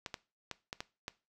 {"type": "clicks", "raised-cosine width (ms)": 0.2, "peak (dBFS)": -21, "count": 6, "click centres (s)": [0.062, 0.142, 0.513, 0.729, 0.805, 1.081], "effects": ["noise-tail reverb RT60 0.3 s tail -19 dB re dry"]}